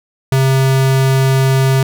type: tone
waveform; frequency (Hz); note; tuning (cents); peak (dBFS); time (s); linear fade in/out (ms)
square; 133.4; C3; +34; -10; 0.32-1.83; 2
effects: none